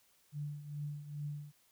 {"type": "tone with tremolo", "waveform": "sine", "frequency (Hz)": 146.83, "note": "D3", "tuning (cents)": 0, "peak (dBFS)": -36, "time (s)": [0.32, 1.52], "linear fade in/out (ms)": 50, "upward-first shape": "triangle", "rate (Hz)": 2.4, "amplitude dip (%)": 75, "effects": ["white hiss -70 dBFS RMS until 1.71 s"]}